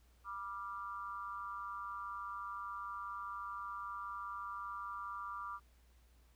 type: tone with amplitude modulation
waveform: sine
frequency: 1181 Hz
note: D6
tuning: 9 cents sharp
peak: -37 dBFS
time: 0.24-5.6 s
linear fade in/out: 50 ms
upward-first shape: sine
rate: 205 Hz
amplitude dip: 95%
effects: added 60 Hz sine -64 dBFS peak until 6.35 s + pink hiss -73 dBFS RMS until 6.35 s